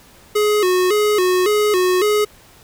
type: tone with vibrato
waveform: square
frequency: 392 Hz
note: G4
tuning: in tune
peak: -14 dBFS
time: 0.35-2.25 s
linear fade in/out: 10 ms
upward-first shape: square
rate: 1.8 Hz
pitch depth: 120 cents each way
effects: pink hiss -47 dBFS RMS until 2.63 s